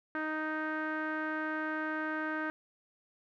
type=tone with low-pass filter; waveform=sawtooth; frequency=311.1 Hz; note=D#4; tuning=in tune; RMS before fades=-35 dBFS; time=0.15-2.5 s; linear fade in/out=0 ms; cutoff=1600 Hz; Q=5.2; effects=none